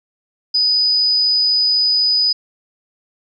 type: tone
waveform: sine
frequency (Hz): 4978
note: D#8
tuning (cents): 0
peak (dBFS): -12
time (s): 0.54-2.33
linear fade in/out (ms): 10
effects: none